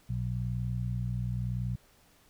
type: harmonic tone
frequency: 60.8 Hz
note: B1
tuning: 26 cents flat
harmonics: 1 / 2 / 3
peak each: -37 / -31 / -39 dBFS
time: 0.09-1.76 s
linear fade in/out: 10 ms
effects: pink hiss -63 dBFS RMS until 2.29 s